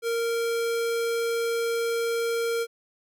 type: tone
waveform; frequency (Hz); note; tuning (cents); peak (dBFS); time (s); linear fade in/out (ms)
square; 463.5; A#4; -10; -25; 0.02-2.67; 50
effects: none